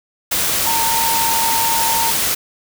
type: tone in noise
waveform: sine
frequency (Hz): 913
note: A#5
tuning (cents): -36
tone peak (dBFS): -18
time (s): 0.66-2.11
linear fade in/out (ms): 10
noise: white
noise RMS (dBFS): -18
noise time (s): 0.31-2.35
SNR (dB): -3
effects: none